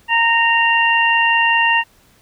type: harmonic tone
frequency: 925 Hz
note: A#5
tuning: 14 cents flat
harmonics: 1 / 2 / 3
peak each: -16 / -16 / -16 dBFS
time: 0.08-1.84 s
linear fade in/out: 50 ms
effects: pink hiss -53 dBFS RMS until 2.21 s